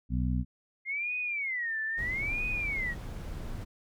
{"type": "harmonic tone", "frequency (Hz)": 62, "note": "B1", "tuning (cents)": 7, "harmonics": [1, 2, 3, 4], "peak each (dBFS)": [-29, -32, -34, -35], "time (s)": [0.09, 0.45], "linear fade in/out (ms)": 50}
{"type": "tone with vibrato", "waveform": "sine", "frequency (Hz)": 2093, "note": "C7", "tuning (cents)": 0, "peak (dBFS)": -30, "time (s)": [0.85, 2.95], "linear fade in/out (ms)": 50, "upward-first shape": "sine", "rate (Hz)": 0.77, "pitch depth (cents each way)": 300}
{"type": "noise", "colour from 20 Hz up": "brown", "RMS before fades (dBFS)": -38, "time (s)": [1.97, 3.65], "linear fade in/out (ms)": 20}
{"effects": []}